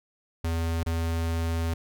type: tone with dropouts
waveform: square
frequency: 82.7 Hz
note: E2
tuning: 6 cents sharp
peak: -26 dBFS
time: 0.44-1.74 s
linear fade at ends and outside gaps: 5 ms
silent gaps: 0.833-0.862 s
effects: none